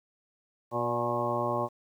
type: harmonic tone with a mistuned harmonic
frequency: 120.2 Hz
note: B2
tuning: 46 cents flat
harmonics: 1 / 2 / 3 / 4 / 5 / 6 / 7 / 8 / 9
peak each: -37 / -38 / -35 / -39 / -32 / -39 / -35 / -39 / -33 dBFS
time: 0.71-1.69 s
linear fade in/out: 50 ms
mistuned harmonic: 5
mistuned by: -30 cents
effects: 10-bit

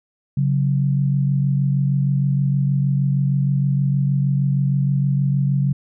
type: tone pair together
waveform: sine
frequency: 138.59 / 185 Hz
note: C#3 / F#3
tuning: 0 / 0 cents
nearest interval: perfect fourth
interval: 500 cents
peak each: -16 / -23 dBFS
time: 0.37-5.73 s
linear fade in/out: 5 ms
effects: none

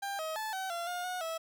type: tone with pitch steps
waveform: 30% pulse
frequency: 796 / 634 / 870 / 761 / 685 / 713 / 729 / 652 Hz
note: G5 / D#5 / A5 / F#5 / F5 / F5 / F#5 / E5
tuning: +26 / +32 / -20 / +48 / -34 / +36 / -26 / -19 cents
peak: -32 dBFS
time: 0.02-1.38 s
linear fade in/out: 10 ms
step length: 170 ms
effects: none

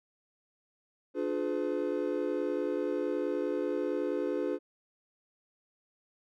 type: chord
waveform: triangle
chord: D diminished seventh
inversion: none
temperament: just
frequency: 293.7 / 352.4 / 422.9 / 507.5 Hz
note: D4 / F4 / Ab4 / Cb5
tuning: 0 / +16 / +31 / +47 cents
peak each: -33 dBFS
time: 1.14-4.59 s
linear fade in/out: 50 ms
effects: none

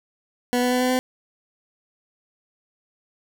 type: tone with pitch steps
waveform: 20% pulse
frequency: 245.9 / 248.2 / 250.5 / 252.8 / 255.2 Hz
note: B3 / B3 / B3 / B3 / C4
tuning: -7 / +9 / +25 / +41 / -43 cents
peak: -14 dBFS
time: 0.53-0.99 s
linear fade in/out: 0 ms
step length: 92 ms
effects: 8-bit

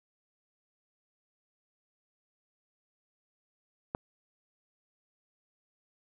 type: click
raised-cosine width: 1 ms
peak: -18 dBFS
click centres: 3.949 s
effects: none

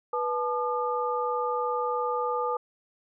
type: tone cluster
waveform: sine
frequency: 490.1 / 867 / 1210 Hz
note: B4 / A5 / D#6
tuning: -13 / -26 / -49 cents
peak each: -29 / -31 / -30 dBFS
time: 0.13-2.57 s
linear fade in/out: 5 ms
effects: none

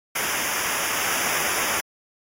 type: noise with comb filter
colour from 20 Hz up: pink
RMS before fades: -25 dBFS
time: 0.15-1.81 s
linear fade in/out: 10 ms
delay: 0.24 ms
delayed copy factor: -1
effects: AAC 48 kbps

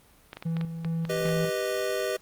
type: clicks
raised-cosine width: 0.3 ms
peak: -22 dBFS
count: 9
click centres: 0.331 / 0.37 / 0.425 / 0.568 / 0.612 / 0.847 / 1.052 / 1.257 / 1.289 s
type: tone with tremolo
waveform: triangle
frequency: 164.81 Hz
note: E3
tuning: in tune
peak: -24 dBFS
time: 0.45-1.5 s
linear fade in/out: 10 ms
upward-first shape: square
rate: 2.5 Hz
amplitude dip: 55%
type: chord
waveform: square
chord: G augmented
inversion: none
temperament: equal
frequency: 392 / 493.9 / 622.3 Hz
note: G4 / B4 / D#5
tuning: 0 / 0 / 0 cents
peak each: -32 dBFS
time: 1.09-2.17 s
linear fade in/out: 10 ms
effects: pink hiss -58 dBFS RMS until 2.21 s + Opus 32 kbps

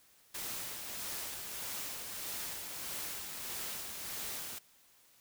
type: noise with tremolo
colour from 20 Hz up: white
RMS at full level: -40 dBFS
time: 0.34-4.59 s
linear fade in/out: 10 ms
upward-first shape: sine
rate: 1.6 Hz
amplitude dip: 35%
effects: white hiss -65 dBFS RMS until 5.2 s

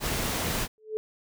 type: noise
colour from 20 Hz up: pink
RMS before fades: -29 dBFS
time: 0-0.68 s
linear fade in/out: 50 ms
type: tone with exponential growth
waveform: sine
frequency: 433.4 Hz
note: A4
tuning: 26 cents flat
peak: -23 dBFS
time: 0.78-0.97 s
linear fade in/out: 0 ms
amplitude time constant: 40 ms
effects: none

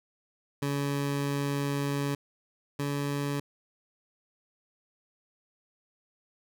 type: tone pair in turn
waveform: 20% pulse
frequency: 141.5 / 142.57 Hz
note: C#3 / C#3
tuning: +36 / +49 cents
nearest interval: unison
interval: 13 cents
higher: second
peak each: -23 / -24 dBFS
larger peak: first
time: 0.62-2.15 / 2.79-3.4 s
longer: first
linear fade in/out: 5 ms
effects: none

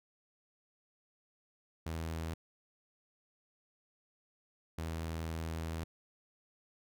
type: tone bursts at uneven times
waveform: sawtooth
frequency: 81.3 Hz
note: E2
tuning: 23 cents flat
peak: -33 dBFS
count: 2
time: 1.86-2.34 / 4.78-5.84 s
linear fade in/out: 5 ms
effects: none

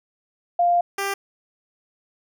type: tone pair in turn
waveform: sine / 10% pulse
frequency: 698.5 / 395.8 Hz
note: F5 / G4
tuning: 0 / +17 cents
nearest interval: minor seventh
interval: 983 cents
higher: first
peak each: -15 dBFS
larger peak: neither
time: 0.59-0.81 / 0.98-1.14 s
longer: first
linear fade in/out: 5 ms
effects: none

